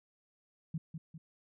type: tone with echo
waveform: sine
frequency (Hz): 161.1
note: E3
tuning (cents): -39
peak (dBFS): -33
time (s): 0.74-0.78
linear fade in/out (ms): 5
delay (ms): 200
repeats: 2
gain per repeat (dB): -6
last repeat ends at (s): 1.18
effects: none